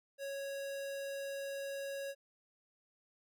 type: tone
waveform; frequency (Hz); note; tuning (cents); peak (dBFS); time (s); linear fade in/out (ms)
square; 553; C#5; -4; -40; 0.18-2.15; 50
effects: none